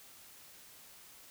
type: silence
effects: white hiss -56 dBFS RMS until 1.3 s